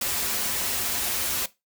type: noise with comb filter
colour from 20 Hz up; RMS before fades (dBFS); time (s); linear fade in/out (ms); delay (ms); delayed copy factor
white; -27; 0.01-1.46; 5; 6.5; -0.5
effects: noise-tail reverb RT60 0.2 s tail -17 dB re dry